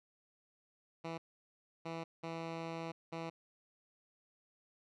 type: tone bursts at uneven times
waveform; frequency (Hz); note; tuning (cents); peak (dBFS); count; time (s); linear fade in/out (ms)
10% pulse; 164.81; E3; 0; -32; 4; 1.04-1.18 / 1.85-2.04 / 2.23-2.92 / 3.12-3.3; 10
effects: low-pass 4000 Hz 12 dB/octave